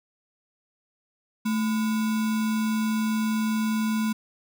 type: tone with sample-and-hold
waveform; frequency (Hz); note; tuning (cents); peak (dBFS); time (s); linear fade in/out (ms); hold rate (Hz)
sine; 218.9; A3; -9; -22; 1.45-4.13; 10; 1225
effects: none